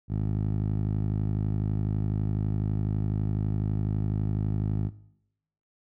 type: tone with band-pass filter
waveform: 10% pulse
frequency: 52 Hz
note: G#1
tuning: 3 cents sharp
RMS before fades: -28 dBFS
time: 0.08-4.91 s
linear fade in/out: 50 ms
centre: 110 Hz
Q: 1.1
effects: noise-tail reverb RT60 0.8 s tail -19 dB re dry